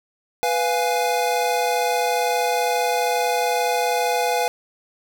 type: chord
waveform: square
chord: F diminished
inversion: second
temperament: equal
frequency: 493.9 / 698.5 / 830.6 Hz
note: Cb5 / F5 / Ab5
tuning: 0 / 0 / 0 cents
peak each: -24 dBFS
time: 0.43-4.48 s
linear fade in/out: 0 ms
effects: none